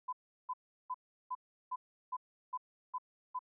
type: tone bursts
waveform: sine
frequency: 1007 Hz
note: B5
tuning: 33 cents sharp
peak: -35 dBFS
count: 9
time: 0.08-3.392 s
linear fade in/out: 10 ms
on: 48 ms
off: 360 ms
effects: none